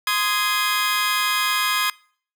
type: chord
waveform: 20% pulse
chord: Ab major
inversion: first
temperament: just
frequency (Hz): 1038.3 / 1245.9 / 1661.2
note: C6 / Eb6 / Ab6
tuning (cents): -14 / +2 / 0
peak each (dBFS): -19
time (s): 0.07-1.9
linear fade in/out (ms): 2
effects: noise-tail reverb RT60 0.5 s tail -24 dB re dry